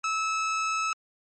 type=tone; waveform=30% pulse; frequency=1302 Hz; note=E6; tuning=22 cents flat; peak=-23 dBFS; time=0.04-0.93 s; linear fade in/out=2 ms; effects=MP3 32 kbps